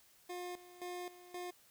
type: tone with tremolo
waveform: 25% pulse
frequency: 356.7 Hz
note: F4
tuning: 37 cents sharp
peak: -38 dBFS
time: 0.29-1.51 s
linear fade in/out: 10 ms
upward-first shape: square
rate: 1.9 Hz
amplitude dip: 80%
effects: white hiss -66 dBFS RMS until 1.7 s